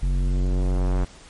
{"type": "tone with low-pass filter sweep", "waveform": "square", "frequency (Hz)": 45.85, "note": "F#1", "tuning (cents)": -15, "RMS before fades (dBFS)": -21, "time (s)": [0.02, 1.05], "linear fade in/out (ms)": 10, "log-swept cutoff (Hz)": [150, 1400], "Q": 0.79, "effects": ["pink hiss -47 dBFS RMS until 1.29 s", "MP3 48 kbps"]}